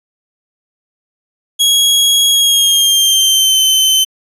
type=tone with pitch glide; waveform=sawtooth; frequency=3313 to 3073 Hz; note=G#7 to G7; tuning=-5 to -35 cents; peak=-5 dBFS; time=1.59-4.05 s; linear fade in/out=20 ms; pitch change=-130 cents; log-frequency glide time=2.31-3.6 s; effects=resampled to 32000 Hz